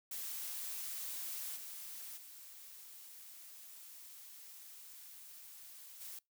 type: noise with level steps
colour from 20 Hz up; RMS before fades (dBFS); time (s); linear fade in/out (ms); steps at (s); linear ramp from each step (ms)
blue; -43 / -48 / -54 / -48; 0.11-6.19; 5; 1.55 / 2.16 / 6; 20
effects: noise-tail reverb RT60 0.2 s tail -25 dB re dry